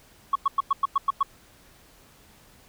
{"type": "tone bursts", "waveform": "sine", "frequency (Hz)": 1108.7, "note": "C#6", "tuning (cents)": 0, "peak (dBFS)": -16, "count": 8, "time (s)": [0.33, 1.23], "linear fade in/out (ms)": 5, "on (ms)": 25, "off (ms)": 100, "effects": ["tanh soft clip ceiling -15 dBFS", "pink hiss -55 dBFS RMS until 2.68 s"]}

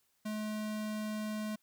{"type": "tone", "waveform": "square", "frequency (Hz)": 213.9, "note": "A3", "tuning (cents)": -49, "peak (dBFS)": -36, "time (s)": [0.25, 1.56], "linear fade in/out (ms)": 10, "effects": ["white hiss -75 dBFS RMS until 1.62 s"]}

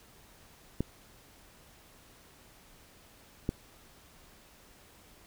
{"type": "clicks", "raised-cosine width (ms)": 3, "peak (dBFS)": -16, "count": 2, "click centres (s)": [0.806, 3.491], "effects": ["pink hiss -58 dBFS RMS until 5.26 s"]}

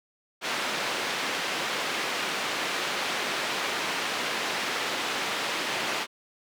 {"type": "band-pass noise", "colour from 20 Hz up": "white", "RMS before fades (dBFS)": -30, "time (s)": [0.41, 6.07], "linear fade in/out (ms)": 50, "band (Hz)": [240, 3100], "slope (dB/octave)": 12, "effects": []}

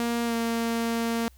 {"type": "tone with pitch glide", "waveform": "sawtooth", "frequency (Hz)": [235.1, 230.7], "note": ["A#3", "A#3"], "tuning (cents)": [15, -18], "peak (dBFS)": -21, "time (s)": [0, 1.28], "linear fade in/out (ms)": 0, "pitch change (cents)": -33, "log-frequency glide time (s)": [0.25, 0.34], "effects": ["added 63 Hz sine -51 dBFS peak until 1.37 s", "white hiss -62 dBFS RMS until 1.37 s"]}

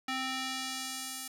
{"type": "tone with band-pass filter sweep", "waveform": "square", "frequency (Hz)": 261.6, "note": "C4", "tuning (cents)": 0, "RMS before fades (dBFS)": -37, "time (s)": [0.08, 1.28], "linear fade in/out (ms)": 5, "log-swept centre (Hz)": [2400, 11000], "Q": 0.75, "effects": ["9-bit"]}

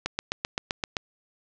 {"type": "click train", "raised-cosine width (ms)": 0.2, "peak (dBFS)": -9, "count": 8, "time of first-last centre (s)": [0.06, 0.968], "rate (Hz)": 7.71, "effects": ["low-pass 7000 Hz 12 dB/octave"]}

